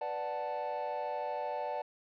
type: chord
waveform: triangle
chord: B minor seventh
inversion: none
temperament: equal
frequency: 493.9 / 587.3 / 740 / 880 Hz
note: B4 / D5 / F#5 / A5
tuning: 0 / 0 / 0 / 0 cents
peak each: -40 / -36 / -38 / -36 dBFS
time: 0.01-1.82 s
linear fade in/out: 5 ms
effects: tanh soft clip ceiling -24 dBFS + resampled to 11025 Hz